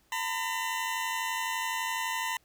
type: tone pair together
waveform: 20% pulse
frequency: 911 / 1002.9 Hz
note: A#5 / B5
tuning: -40 / +26 cents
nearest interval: major second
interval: 166 cents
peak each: -28 dBFS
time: 0.12-2.37 s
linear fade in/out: 2 ms
effects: pink hiss -67 dBFS RMS until 2.44 s